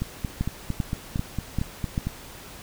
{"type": "two click trains", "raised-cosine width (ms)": 5, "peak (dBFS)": [-12, -14], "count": [5, 10], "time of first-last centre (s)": [[0.41, 1.979], [0.02, 2.07]], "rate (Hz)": [2.55, 4.39], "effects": ["pink hiss -43 dBFS RMS until 2.62 s"]}